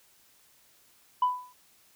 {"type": "tone with exponential decay", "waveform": "sine", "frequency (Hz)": 996, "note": "B5", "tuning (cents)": 14, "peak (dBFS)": -17, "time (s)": [1.22, 1.53], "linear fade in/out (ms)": 5, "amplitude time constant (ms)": 67, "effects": ["tanh soft clip ceiling -18 dBFS", "white hiss -62 dBFS RMS until 1.95 s"]}